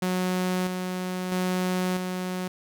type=tone with tremolo; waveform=sawtooth; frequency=183.2 Hz; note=F#3; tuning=17 cents flat; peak=-20 dBFS; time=0.02-2.48 s; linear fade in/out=5 ms; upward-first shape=square; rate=0.77 Hz; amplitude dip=40%; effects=none